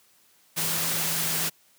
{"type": "tone in noise", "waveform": "sine", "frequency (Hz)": 163.8, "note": "E3", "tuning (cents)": -11, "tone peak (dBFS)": -37, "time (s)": [0.56, 1.5], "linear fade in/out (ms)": 20, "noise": "white", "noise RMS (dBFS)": -27, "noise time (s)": [0.56, 1.5], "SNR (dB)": -13, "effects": ["white hiss -61 dBFS RMS until 1.78 s", "high-pass 100 Hz 12 dB/octave"]}